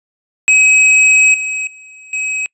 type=tone with level steps; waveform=square; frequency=2546 Hz; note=D#7; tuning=39 cents sharp; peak=-7 / -18 / -36 / -17 dBFS; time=0.48-2.46 s; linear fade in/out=0 ms; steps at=1.34 / 1.67 / 2.13 s; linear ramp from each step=2 ms; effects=noise-tail reverb RT60 0.1 s tail -26 dB re dry + resampled to 24000 Hz